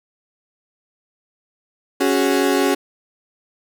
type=chord; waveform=35% pulse; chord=C# suspended fourth; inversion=none; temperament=equal; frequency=277.2 / 370 / 415.3 Hz; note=C#4 / F#4 / G#4; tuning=0 / 0 / 0 cents; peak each=-17 / -18 / -19 dBFS; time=2-2.75 s; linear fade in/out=10 ms; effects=none